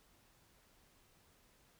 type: silence
effects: pink hiss -69 dBFS RMS until 1.79 s